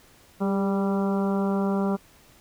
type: harmonic tone with a mistuned harmonic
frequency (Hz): 196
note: G3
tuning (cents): 0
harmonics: 1 / 2 / 3 / 4 / 5 / 6 / 7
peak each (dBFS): -23 / -29 / -33 / -35 / -37 / -39 / -40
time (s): 0.4-1.97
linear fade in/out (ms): 20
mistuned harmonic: 2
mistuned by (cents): +28
effects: pink hiss -55 dBFS RMS until 2.4 s